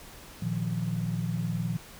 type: chord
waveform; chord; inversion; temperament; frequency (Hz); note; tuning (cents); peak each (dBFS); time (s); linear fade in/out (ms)
sine; Bb suspended fourth; none; just; 116.54 / 155.39 / 174.81; Bb2 / Eb3 / F3; 0 / -2 / +2; -32 / -33 / -31; 0.42-1.77; 5
effects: pink hiss -48 dBFS RMS until 1.99 s